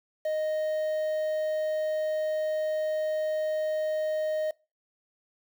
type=tone with quantisation; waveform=triangle; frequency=620 Hz; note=D#5; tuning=6 cents flat; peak=-24 dBFS; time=0.25-4.51 s; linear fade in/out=5 ms; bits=8; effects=noise-tail reverb RT60 0.3 s tail -24 dB re dry